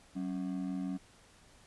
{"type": "ring-modulated tone", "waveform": "triangle", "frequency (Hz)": 231, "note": "A#3", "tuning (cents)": -16, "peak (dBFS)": -29, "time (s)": [0.15, 0.98], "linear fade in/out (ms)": 20, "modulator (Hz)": 42.7, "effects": ["pink hiss -61 dBFS RMS until 1.66 s", "resampled to 24000 Hz"]}